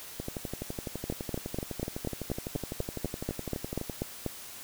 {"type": "two click trains", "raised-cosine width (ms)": 2, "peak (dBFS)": [-21, -17], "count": [45, 14], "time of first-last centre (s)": [[0.2, 3.897], [1.1, 4.263]], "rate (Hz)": [11.9, 4.11], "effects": ["white hiss -45 dBFS RMS until 4.63 s"]}